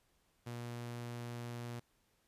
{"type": "tone", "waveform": "sawtooth", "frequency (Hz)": 119.6, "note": "A#2", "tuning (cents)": 45, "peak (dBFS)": -38, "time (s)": [0.46, 1.8], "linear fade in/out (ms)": 10, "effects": ["pink hiss -75 dBFS RMS until 2.27 s", "resampled to 32000 Hz"]}